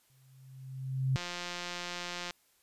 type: tone with exponential growth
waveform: sine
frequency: 132 Hz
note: C3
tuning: 16 cents sharp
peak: -24 dBFS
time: 0.1-1.16 s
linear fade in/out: 0 ms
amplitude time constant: 230 ms
type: click train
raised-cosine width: 0.2 ms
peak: -21 dBFS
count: 203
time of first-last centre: 1.16-2.308 s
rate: 176 Hz
effects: white hiss -69 dBFS RMS until 2.62 s + resampled to 32000 Hz